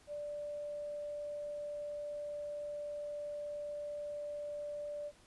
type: tone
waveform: sine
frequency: 587.3 Hz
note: D5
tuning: in tune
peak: -39 dBFS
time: 0.07-5.12 s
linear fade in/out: 50 ms
effects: pink hiss -64 dBFS RMS until 5.26 s + resampled to 24000 Hz